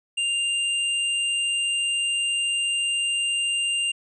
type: tone pair together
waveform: sine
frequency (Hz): 2794 / 8269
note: F7 / C9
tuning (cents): 0 / -21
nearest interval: octave + perfect fifth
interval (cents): 1879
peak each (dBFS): -22 / -31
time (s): 0.17-3.92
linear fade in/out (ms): 10
effects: none